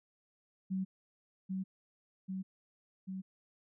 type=tone with echo; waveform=sine; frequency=189.3 Hz; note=F#3; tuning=40 cents sharp; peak=-32 dBFS; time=0.7-0.85 s; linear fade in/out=20 ms; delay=790 ms; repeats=3; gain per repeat=-2 dB; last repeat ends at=3.22 s; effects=none